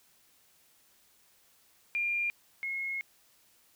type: tone pair in turn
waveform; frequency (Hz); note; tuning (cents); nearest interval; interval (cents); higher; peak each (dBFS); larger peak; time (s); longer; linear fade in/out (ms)
sine; 2400 / 2165; D7 / C#7; +37 / -41; major second; 178; first; -28 / -32; first; 1.95-2.3 / 2.63-3.01; second; 0
effects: white hiss -65 dBFS RMS until 3.75 s